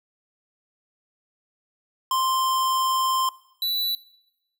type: tone pair in turn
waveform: square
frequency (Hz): 1046.5 / 3959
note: C6 / B7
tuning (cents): 0 / +3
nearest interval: octave + major seventh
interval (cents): 2303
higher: second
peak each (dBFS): -21 / -23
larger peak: first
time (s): 2.11-3.29 / 3.62-3.95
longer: first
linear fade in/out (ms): 2
effects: noise-tail reverb RT60 0.9 s tail -20 dB re dry